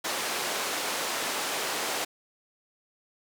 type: band-pass noise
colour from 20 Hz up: pink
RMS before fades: -31 dBFS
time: 0.04-2.05 s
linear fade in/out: 10 ms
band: 470 to 11000 Hz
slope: 12 dB/octave
effects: none